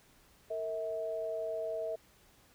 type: tone pair together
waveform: sine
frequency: 456.2 / 646 Hz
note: A#4 / E5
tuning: -37 / -35 cents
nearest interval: tritone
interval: 602 cents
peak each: -39 / -35 dBFS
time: 0.5-1.96 s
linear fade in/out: 10 ms
effects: pink hiss -64 dBFS RMS until 2.54 s